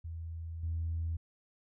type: tone with level steps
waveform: sine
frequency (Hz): 82.41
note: E2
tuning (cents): 0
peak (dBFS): -38 / -31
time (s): 0.04-1.17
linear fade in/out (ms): 10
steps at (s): 0.63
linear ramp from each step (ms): 5
effects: tanh soft clip ceiling -27 dBFS